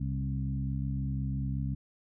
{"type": "harmonic tone with a mistuned harmonic", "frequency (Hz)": 66.9, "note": "C2", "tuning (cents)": 39, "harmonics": [1, 2, 3, 4], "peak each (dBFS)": [-35, -32, -38, -41], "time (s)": [0, 1.75], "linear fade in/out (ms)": 10, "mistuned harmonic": 2, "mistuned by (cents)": 16, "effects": []}